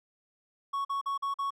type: tone bursts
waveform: triangle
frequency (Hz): 1110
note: C#6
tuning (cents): +2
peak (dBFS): -27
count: 5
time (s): 0.73-1.506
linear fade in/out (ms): 10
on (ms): 120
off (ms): 44
effects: none